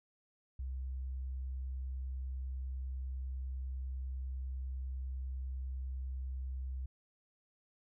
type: tone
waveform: sine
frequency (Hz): 65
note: C2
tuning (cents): -11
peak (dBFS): -37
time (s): 0.59-6.86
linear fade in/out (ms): 5
effects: none